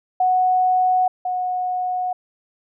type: tone pair in turn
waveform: sine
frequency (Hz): 738 / 731.2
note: F#5 / F#5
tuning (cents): -5 / -21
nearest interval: unison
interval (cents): 16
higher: first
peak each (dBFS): -14 / -20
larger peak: first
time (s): 0.2-1.08 / 1.25-2.13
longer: neither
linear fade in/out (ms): 5
effects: none